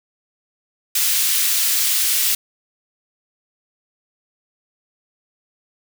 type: high-pass noise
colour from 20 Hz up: white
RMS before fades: -18 dBFS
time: 0.95-2.35 s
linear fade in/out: 5 ms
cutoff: 2300 Hz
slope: 12 dB/octave
effects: none